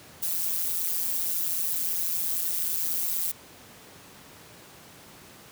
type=noise with amplitude modulation; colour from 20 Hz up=violet; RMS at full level=-24 dBFS; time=0.22-3.32 s; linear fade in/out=10 ms; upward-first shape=sine; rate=171 Hz; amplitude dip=95%; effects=pink hiss -49 dBFS RMS until 5.51 s + high-pass 100 Hz 12 dB/octave